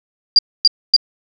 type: tone bursts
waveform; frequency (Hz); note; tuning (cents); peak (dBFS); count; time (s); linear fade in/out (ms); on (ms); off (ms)
sine; 4783; D8; +31; -5; 3; 0.36-0.964; 2; 28; 260
effects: none